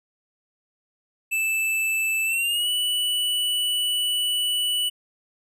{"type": "tone with pitch glide", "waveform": "square", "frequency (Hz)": [2637, 2960], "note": ["E7", "F#7"], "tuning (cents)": [0, 0], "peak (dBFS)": -22, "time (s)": [1.31, 4.9], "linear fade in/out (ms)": 20, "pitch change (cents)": 200, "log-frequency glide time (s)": [2.25, 2.69], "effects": []}